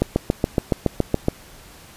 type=click train; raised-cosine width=2 ms; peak=-3 dBFS; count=10; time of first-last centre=0.02-1.284 s; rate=7.12 Hz; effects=pink hiss -45 dBFS RMS until 1.96 s + resampled to 32000 Hz